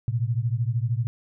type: beating tone pair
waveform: sine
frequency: 112.9 / 125.9 Hz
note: A2 / B2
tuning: +45 / +34 cents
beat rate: 13 Hz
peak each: -24 / -26 dBFS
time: 0.08-1.07 s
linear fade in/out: 0 ms
effects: none